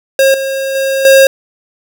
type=tone with level steps; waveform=square; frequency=539 Hz; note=C#5; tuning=49 cents flat; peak=-6 / -15 / -12 / -3 dBFS; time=0.19-1.27 s; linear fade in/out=2 ms; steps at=0.34 / 0.75 / 1.05 s; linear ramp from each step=2 ms; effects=none